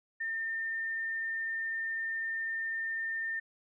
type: tone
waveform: sine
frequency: 1808 Hz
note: A6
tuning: 47 cents sharp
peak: -32 dBFS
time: 0.2-3.4 s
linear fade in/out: 10 ms
effects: none